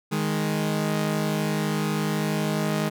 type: tone pair together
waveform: sawtooth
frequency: 155.56 / 207.6 Hz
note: D#3 / G#3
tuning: 0 / 0 cents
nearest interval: perfect fourth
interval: 500 cents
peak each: -22 dBFS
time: 0.11-2.9 s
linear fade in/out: 20 ms
effects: none